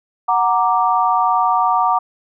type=chord; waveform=sine; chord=Gb augmented; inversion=none; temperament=equal; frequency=740 / 932.3 / 1174.7 Hz; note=Gb5 / Bb5 / D6; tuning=0 / 0 / 0 cents; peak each=-17 dBFS; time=0.28-1.99 s; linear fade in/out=10 ms; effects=none